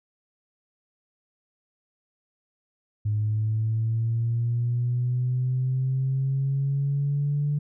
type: linear sweep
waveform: sine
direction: up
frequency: 105 to 146.83 Hz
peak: -21 dBFS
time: 3.05-7.59 s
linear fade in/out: 10 ms
effects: tanh soft clip ceiling -17 dBFS